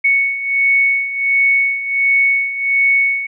sine beating tone pair, 2217 / 2218.4 Hz, C#7 / C#7, 0 / +1 cents, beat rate 1.4 Hz, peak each -18 / -13 dBFS, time 0.04-3.27 s, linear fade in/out 10 ms, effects none

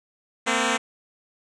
5% pulse tone pair together, 228.3 / 256.5 Hz, A#3 / C4, -36 / -34 cents, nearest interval major second, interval 202 cents, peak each -12 dBFS, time 0.46-0.78 s, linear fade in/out 20 ms, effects resampled to 22050 Hz

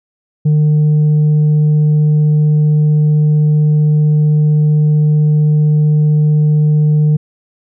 sine tone with tanh clipping, 151.3 Hz, D#3, 48 cents flat, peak -8 dBFS, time 0.45-7.17 s, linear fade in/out 10 ms, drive 2 dB, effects none

